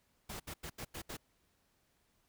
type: noise bursts at uneven times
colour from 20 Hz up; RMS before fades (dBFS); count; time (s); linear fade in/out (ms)
pink; -44; 6; 0.29-0.4 / 0.47-0.54 / 0.63-0.7 / 0.78-0.85 / 0.94-1.02 / 1.09-1.17; 10
effects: pink hiss -75 dBFS RMS until 2.28 s